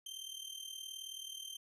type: tone with amplitude modulation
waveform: sawtooth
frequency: 3137 Hz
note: G7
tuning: 1 cent sharp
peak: -38 dBFS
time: 0.06-1.57 s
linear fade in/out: 5 ms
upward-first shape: sine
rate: 38.9 Hz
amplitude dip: 70%
effects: resampled to 32000 Hz